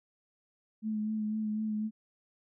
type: tone with vibrato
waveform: sine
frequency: 215.2 Hz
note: A3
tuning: 38 cents flat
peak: -30 dBFS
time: 0.82-1.91 s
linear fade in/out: 50 ms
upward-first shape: sine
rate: 4 Hz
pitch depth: 23 cents each way
effects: none